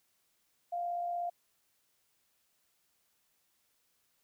sine tone with amplitude modulation, 698 Hz, F5, 1 cent flat, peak -31 dBFS, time 0.72-1.3 s, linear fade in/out 10 ms, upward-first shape sine, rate 56.6 Hz, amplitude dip 35%, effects white hiss -75 dBFS RMS until 4.23 s

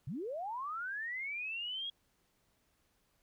sine linear sweep, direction up, 110 to 3322 Hz, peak -37 dBFS, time 0.07-1.9 s, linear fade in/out 5 ms, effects pink hiss -75 dBFS RMS until 3.22 s

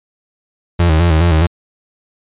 35% pulse tone with vibrato, 82.41 Hz, E2, in tune, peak -7 dBFS, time 0.79-1.47 s, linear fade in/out 10 ms, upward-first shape square, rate 4.8 Hz, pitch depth 76 cents each way, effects resampled to 8000 Hz

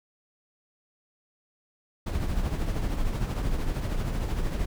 brown noise with tremolo, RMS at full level -25 dBFS, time 2.06-4.66 s, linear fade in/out 10 ms, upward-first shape triangle, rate 13 Hz, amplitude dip 55%, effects none

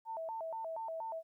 sine tone with vibrato, 765 Hz, G5, 42 cents flat, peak -38 dBFS, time 0.05-1.23 s, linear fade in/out 50 ms, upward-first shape square, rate 4.2 Hz, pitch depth 280 cents each way, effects 13-bit

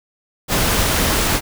pink noise, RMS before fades -17 dBFS, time 0.48-1.41 s, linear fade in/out 50 ms, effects none

